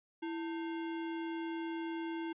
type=tone with sample-and-hold; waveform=sine; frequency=329.6 Hz; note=E4; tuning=in tune; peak=-36 dBFS; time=0.22-2.33 s; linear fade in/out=10 ms; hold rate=1225 Hz; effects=resampled to 8000 Hz